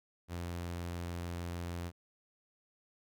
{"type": "tone", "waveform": "sawtooth", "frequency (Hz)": 86.6, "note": "F2", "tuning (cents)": -14, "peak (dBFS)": -34, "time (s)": [0.28, 1.92], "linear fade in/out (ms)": 50, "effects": []}